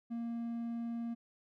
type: tone with vibrato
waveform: triangle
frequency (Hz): 233.1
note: A#3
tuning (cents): 0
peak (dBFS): -34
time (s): 0.1-1.15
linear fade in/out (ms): 20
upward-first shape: sine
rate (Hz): 20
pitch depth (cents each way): 9
effects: none